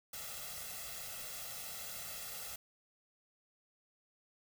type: noise with comb filter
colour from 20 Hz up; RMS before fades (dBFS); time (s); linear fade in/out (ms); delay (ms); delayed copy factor
white; -45; 0.13-2.56; 5; 1.5; +0.85
effects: none